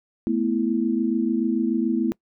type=chord; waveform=sine; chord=A suspended second; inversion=none; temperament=equal; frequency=220 / 246.9 / 329.6 Hz; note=A3 / B3 / E4; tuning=0 / 0 / 0 cents; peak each=-24 dBFS; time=0.27-2.12 s; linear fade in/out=0 ms; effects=noise-tail reverb RT60 0.1 s tail -24 dB re dry